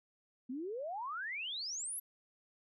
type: exponential sweep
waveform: sine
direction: up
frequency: 239.8 to 11840 Hz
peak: -38 dBFS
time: 0.49-2 s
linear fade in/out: 10 ms
effects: none